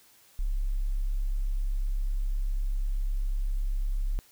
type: tone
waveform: sine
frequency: 34 Hz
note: C#1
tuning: 33 cents flat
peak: -25 dBFS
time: 0.39-4.19 s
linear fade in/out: 0 ms
effects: white hiss -59 dBFS RMS until 4.31 s